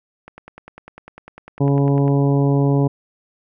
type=click train; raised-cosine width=0.5 ms; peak=-22 dBFS; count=19; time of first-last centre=0.28-2.08 s; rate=10 Hz
type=harmonic tone; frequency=140.1 Hz; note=C#3; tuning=19 cents sharp; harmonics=1 / 2 / 3 / 4 / 5 / 6 / 7; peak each=-15 / -19 / -22 / -28 / -31 / -33 / -33 dBFS; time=1.6-2.88 s; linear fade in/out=10 ms
effects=none